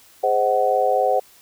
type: chord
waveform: sine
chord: Ab dominant seventh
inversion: none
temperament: just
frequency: 415.3 / 519.1 / 623 / 747.5 Hz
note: Ab4 / C5 / Eb5 / Gb5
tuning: 0 / -14 / +2 / +17 cents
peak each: -25 / -20 / -24 / -19 dBFS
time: 0.23-1.2 s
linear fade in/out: 10 ms
effects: white hiss -51 dBFS RMS until 1.41 s